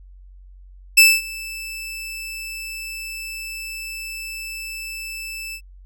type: tone with ADSR envelope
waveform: sawtooth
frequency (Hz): 2637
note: E7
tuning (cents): 0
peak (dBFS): -3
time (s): 0.97-5.61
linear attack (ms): 11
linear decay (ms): 230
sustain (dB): -23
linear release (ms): 69
effects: added 46 Hz sine -41 dBFS peak until 5.85 s